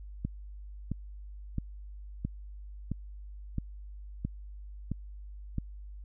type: click train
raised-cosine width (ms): 5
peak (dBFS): -19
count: 9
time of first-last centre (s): 0.25-5.583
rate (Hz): 1.5
effects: added 50 Hz sine -42 dBFS peak until 6.04 s